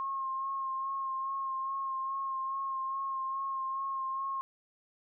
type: tone with vibrato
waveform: sine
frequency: 1073 Hz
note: C6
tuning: 43 cents sharp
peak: -32 dBFS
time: 0-4.41 s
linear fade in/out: 0 ms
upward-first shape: sine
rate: 2.4 Hz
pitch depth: 22 cents each way
effects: none